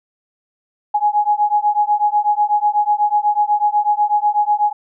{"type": "beating tone pair", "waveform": "sine", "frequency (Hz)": [830.6, 838.7], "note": ["G#5", "G#5"], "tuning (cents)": [0, 17], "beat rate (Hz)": 8.1, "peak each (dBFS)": -16, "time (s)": [0.94, 4.73], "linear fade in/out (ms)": 10, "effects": []}